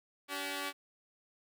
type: tone pair together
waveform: 5% pulse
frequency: 286.2 / 382.4 Hz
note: D4 / G4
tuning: -45 / -43 cents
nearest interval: perfect fourth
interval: 502 cents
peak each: -27 / -29 dBFS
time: 0.28-0.73 s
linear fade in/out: 50 ms
effects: none